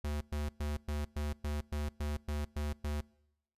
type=tone bursts; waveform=square; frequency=74.1 Hz; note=D2; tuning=16 cents sharp; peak=-34 dBFS; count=11; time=0.04-3.01 s; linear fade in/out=5 ms; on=170 ms; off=110 ms; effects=noise-tail reverb RT60 0.9 s tail -25 dB re dry + resampled to 32000 Hz